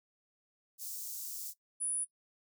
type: high-pass noise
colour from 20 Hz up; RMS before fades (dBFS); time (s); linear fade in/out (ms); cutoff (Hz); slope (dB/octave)
white; -42; 0.78-1.54; 50; 5400; 24
type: tone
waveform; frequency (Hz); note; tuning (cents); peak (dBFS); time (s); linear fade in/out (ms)
sine; 9820; D#9; -24; -32; 1.8-2.05; 20
effects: noise-tail reverb RT60 0.1 s tail -17 dB re dry